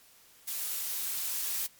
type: noise with level ramp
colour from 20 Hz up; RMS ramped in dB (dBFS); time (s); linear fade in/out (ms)
blue; -35 to -32; 0.47-1.67; 10
effects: white hiss -59 dBFS RMS until 1.79 s + MP3 96 kbps